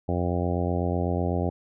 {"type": "harmonic tone", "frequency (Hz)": 88, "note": "F2", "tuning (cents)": 14, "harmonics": [1, 2, 3, 4, 5, 6, 7, 8, 9], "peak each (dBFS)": [-27, -30, -32, -33, -34, -35, -35, -36, -37], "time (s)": [0.08, 1.5], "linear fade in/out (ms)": 10, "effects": []}